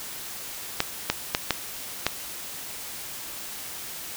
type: clicks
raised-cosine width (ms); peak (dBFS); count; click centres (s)
0.2; -3; 5; 0.804 / 1.1 / 1.349 / 1.507 / 2.066
effects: white hiss -37 dBFS RMS until 4.16 s